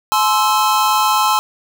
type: chord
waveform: square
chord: Ab augmented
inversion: none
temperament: equal with one note detuned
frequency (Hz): 852 / 1046.5 / 1318.5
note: Ab5 / C6 / E6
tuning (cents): +44 / 0 / 0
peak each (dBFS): -17 / -17 / -19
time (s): 0.12-1.39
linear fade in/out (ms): 0
effects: none